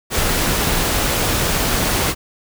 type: noise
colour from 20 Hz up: pink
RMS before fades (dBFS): -18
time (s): 0.1-2.15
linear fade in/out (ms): 50
effects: none